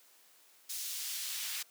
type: noise with high-pass filter sweep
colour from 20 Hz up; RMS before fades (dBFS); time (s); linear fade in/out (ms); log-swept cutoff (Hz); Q
pink; -39; 0.69-1.63; 10; 5100 to 2500; 0.82
effects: white hiss -63 dBFS RMS until 1.7 s + high-pass 300 Hz 12 dB/octave